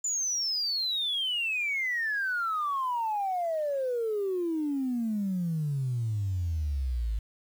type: exponential sweep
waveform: sine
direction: down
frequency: 7130 to 51.9 Hz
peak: -26 dBFS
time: 0.04-7.19 s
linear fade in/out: 5 ms
effects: tanh soft clip ceiling -22 dBFS + 9-bit